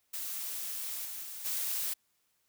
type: noise with level steps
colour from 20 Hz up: blue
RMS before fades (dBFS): -38 / -41 / -43 / -34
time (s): 0.13-1.94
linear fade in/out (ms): 10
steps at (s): 1.04 / 1.22 / 1.44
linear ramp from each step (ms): 20
effects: white hiss -75 dBFS RMS until 2.48 s